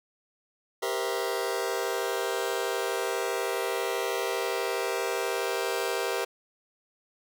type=chord; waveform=sawtooth; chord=C dominant seventh; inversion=second; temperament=just; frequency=392.4 / 470.9 / 523.3 / 654.1 Hz; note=G4 / Bb4 / C5 / E5; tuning=+2 / +18 / 0 / -14 cents; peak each=-28 / -28 / -31 / -32 dBFS; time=0.82-6.25 s; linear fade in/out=10 ms; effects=none